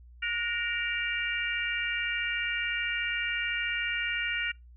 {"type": "harmonic tone with a mistuned harmonic", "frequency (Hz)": 466.2, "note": "A#4", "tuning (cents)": 0, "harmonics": [3, 4, 5, 6], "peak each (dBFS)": [-34, -34, -34, -34], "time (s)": [0.22, 4.52], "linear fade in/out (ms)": 10, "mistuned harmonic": 3, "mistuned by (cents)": 58, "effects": ["noise-tail reverb RT60 0.2 s tail -26 dB re dry", "added 60 Hz sine -49 dBFS peak until 4.76 s"]}